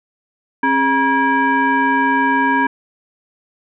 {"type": "tone with frequency modulation", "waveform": "sine", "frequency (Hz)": 956, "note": "A#5", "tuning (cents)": 43, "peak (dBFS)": -12, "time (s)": [0.63, 2.67], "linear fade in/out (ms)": 5, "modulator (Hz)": 686, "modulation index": 1.2, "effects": []}